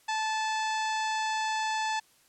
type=harmonic tone with a mistuned harmonic; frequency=873 Hz; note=A5; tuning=14 cents flat; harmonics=1 / 2 / 3 / 4 / 5 / 6 / 7 / 8 / 9; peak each=-29 / -35 / -39 / -41 / -43 / -45 / -46 / -47 / -48 dBFS; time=0.08-2 s; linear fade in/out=10 ms; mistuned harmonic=6; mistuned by=-54 cents; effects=white hiss -63 dBFS RMS until 2.28 s + low-pass 12000 Hz 12 dB/octave